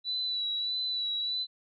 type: tone with vibrato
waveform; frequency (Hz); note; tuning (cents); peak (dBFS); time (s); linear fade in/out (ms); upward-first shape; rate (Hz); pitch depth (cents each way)
sine; 3951; B7; 0; -29; 0.04-1.47; 50; sine; 1.6; 30
effects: none